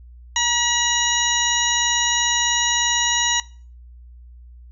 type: harmonic tone with a mistuned harmonic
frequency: 963 Hz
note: B5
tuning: 44 cents flat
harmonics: 1 / 2 / 3 / 4 / 6 / 7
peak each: -24 / -24 / -24 / -24 / -24 / -24 dBFS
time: 0.36-3.4 s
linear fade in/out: 2 ms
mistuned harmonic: 1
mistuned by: -31 cents
effects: noise-tail reverb RT60 0.4 s tail -20 dB re dry + added 60 Hz sine -40 dBFS peak until 4.71 s